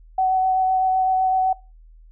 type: tone with vibrato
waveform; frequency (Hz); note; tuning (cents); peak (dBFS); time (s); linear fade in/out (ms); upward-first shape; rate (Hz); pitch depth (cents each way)
sine; 752; F#5; +28; -16; 0.18-1.53; 5; sine; 7.9; 11
effects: noise-tail reverb RT60 0.3 s tail -22 dB re dry + added 40 Hz sine -44 dBFS peak until 2.11 s